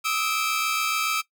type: tone cluster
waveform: sawtooth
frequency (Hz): 1232 / 1299 / 2341 / 3191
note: D#6 / E6 / D7 / G7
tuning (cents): -17 / -26 / -6 / +30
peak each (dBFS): -28 / -22 / -26 / -31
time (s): 0.04-1.22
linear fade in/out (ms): 20
effects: noise-tail reverb RT60 0.1 s tail -18 dB re dry